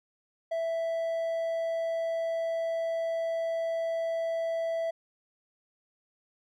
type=tone; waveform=triangle; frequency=660 Hz; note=E5; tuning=2 cents sharp; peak=-26 dBFS; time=0.51-4.91 s; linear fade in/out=10 ms; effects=none